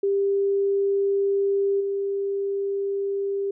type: tone with level steps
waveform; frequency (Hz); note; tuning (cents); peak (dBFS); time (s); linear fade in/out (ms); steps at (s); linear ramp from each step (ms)
sine; 396.7; G4; +21; -19 / -23; 0.03-3.51; 5; 1.8; 10
effects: none